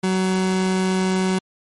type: tone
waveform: 30% pulse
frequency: 187.3 Hz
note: F#3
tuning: 21 cents sharp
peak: -15 dBFS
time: 0.03-1.39 s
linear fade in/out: 10 ms
effects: MP3 48 kbps